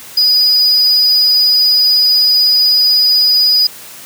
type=tone; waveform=triangle; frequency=4942 Hz; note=D#8; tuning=13 cents flat; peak=-6 dBFS; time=0.17-3.67 s; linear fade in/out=5 ms; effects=white hiss -33 dBFS RMS until 4.05 s + high-pass 80 Hz 12 dB/octave